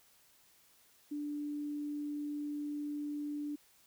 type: tone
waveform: sine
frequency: 293.7 Hz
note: D4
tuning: in tune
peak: -36 dBFS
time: 1.11-3.56 s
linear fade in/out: 10 ms
effects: white hiss -66 dBFS RMS until 3.86 s

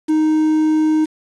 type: tone with quantisation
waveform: triangle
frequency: 311.1 Hz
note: D#4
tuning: in tune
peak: -10 dBFS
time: 0.08-1.06 s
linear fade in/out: 20 ms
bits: 6
effects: resampled to 24000 Hz

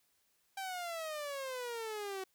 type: exponential sweep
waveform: sawtooth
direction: down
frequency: 786 to 374.7 Hz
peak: -35 dBFS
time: 0.57-2.24 s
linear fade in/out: 5 ms
effects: white hiss -75 dBFS RMS until 2.34 s

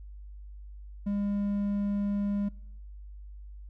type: tone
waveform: triangle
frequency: 202.5 Hz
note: G#3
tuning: 43 cents flat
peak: -25 dBFS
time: 1.06-2.49 s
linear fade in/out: 10 ms
effects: noise-tail reverb RT60 0.9 s tail -26 dB re dry + added 50 Hz sine -42 dBFS peak until 3.69 s

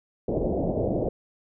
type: low-pass noise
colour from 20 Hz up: white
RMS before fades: -26 dBFS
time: 0.28-1.09 s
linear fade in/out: 5 ms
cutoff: 640 Hz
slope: 48 dB/octave
effects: none

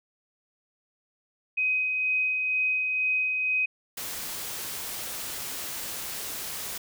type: tone with tremolo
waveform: sine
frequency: 2517 Hz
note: D#7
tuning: 19 cents sharp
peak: -22 dBFS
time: 1.57-3.66 s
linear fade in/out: 10 ms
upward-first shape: sine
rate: 2.1 Hz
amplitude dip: 30%
type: noise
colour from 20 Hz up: white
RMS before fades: -35 dBFS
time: 3.97-6.78 s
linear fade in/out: 5 ms
effects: none

